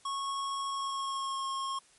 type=tone with pitch glide; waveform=square; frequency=1100 to 1079.9 Hz; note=C#6 to C#6; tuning=-14 to -46 cents; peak=-33 dBFS; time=0.05-1.79 s; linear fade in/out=5 ms; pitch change=-32 cents; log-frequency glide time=0.68-1.46 s; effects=white hiss -62 dBFS RMS until 1.98 s + MP3 48 kbps